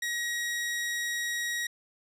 sawtooth tone, 1899 Hz, A#6, 32 cents sharp, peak -26 dBFS, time 0.02-1.67 s, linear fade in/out 5 ms, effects low-pass 12000 Hz 12 dB/octave

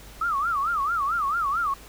sine tone with vibrato, 1240 Hz, D#6, 6 cents flat, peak -22 dBFS, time 0.21-1.74 s, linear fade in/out 5 ms, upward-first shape sine, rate 4.5 Hz, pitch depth 220 cents each way, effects added 50 Hz sine -46 dBFS peak until 1.88 s + pink hiss -47 dBFS RMS until 1.88 s

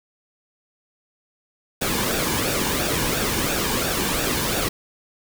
pink noise with flanger, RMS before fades -23 dBFS, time 1.81-4.69 s, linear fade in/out 10 ms, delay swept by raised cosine 0.96 to 1.56 ms, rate 2.9 Hz, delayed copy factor -0.55, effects none

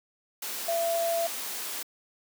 sine tone in noise, 673 Hz, E5, 36 cents sharp, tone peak -25 dBFS, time 0.68-1.27 s, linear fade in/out 5 ms, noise white, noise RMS -35 dBFS, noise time 0.42-1.83 s, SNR +7 dB, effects high-pass 300 Hz 12 dB/octave

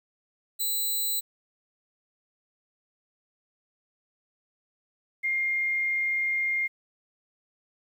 5% pulse / sine tone pair in turn, 4000 / 2119 Hz, B7 / C7, +21 / +21 cents, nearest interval major seventh, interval 1100 cents, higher first, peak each -18 / -24 dBFS, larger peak first, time 0.59-1.21 / 5.23-6.68 s, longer second, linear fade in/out 20 ms, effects 10-bit

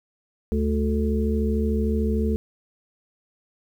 harmonic tone with a mistuned harmonic, 73.42 Hz, D2, in tune, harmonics 1 / 3 / 5 / 6, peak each -23 / -24 / -32 / -28 dBFS, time 0.52-2.36 s, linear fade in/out 0 ms, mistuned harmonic 3, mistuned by -25 cents, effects 9-bit

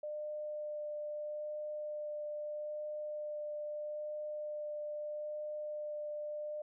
sine tone with vibrato, 600 Hz, D5, 37 cents sharp, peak -38 dBFS, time 0.03-6.62 s, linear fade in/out 5 ms, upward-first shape sine, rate 0.78 Hz, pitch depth 8 cents each way, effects none

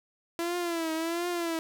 sawtooth tone with vibrato, 335.3 Hz, E4, 30 cents sharp, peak -25 dBFS, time 0.39-1.59 s, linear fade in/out 0 ms, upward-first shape triangle, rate 1.4 Hz, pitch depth 98 cents each way, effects none

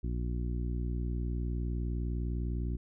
harmonic tone, 59.9 Hz, A#1, 48 cents sharp, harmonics 1 / 2 / 3 / 4 / 5 / 6, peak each -32 / -38 / -42 / -44 / -46 / -48 dBFS, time 0.03-2.77 s, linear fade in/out 10 ms, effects none

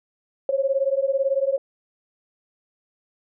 sine beating tone pair, 535 / 553 Hz, C5 / C#5, +38 / -4 cents, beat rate 18 Hz, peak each -22 dBFS, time 0.49-1.58 s, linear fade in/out 2 ms, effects none

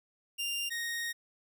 sawtooth tone pair in turn, 2794 / 1864.8 Hz, F7 / A#6, 0 / 0 cents, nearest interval perfect fifth, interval 700 cents, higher first, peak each -29 / -30 dBFS, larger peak first, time 0.38-0.7 / 0.7-1.13 s, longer second, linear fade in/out 20 ms, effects none

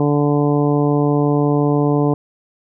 harmonic tone, 145.8 Hz, D3, 12 cents flat, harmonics 1 / 2 / 3 / 4 / 5 / 6 / 7, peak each -17 / -17 / -19 / -26 / -26 / -29 / -29 dBFS, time 0-2.14 s, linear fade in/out 2 ms, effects none

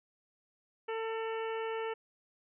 harmonic tone with a mistuned harmonic, 447.8 Hz, A4, 30 cents sharp, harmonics 1 / 2 / 3 / 4 / 5 / 6 / 7, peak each -35 / -41 / -45 / -47 / -49 / -51 / -52 dBFS, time 0.88-1.94 s, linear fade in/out 10 ms, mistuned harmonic 7, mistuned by -90 cents, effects none

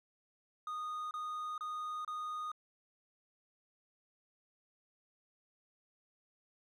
triangle tone bursts, 1235 Hz, D#6, 13 cents flat, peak -36 dBFS, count 4, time 0.67-2.517 s, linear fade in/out 2 ms, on 440 ms, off 29 ms, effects none

